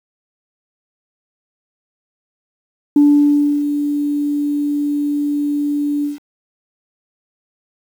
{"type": "tone with ADSR envelope", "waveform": "sine", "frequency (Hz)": 290.9, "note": "D4", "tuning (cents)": -16, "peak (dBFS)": -5, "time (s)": [2.96, 6.19], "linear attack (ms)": 4, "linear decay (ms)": 660, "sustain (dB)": -10, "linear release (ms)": 150, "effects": ["tanh soft clip ceiling -3 dBFS", "7-bit"]}